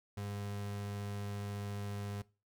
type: tone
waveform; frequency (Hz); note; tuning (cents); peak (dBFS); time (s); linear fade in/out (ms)
35% pulse; 101.6; G#2; -38; -37; 0.17-2.22; 5
effects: noise-tail reverb RT60 0.3 s tail -20 dB re dry